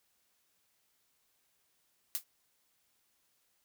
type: noise with exponential decay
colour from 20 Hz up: blue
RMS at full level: -30 dBFS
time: 2.15-2.24 s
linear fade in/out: 0 ms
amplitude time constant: 19 ms
effects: white hiss -75 dBFS RMS until 3.64 s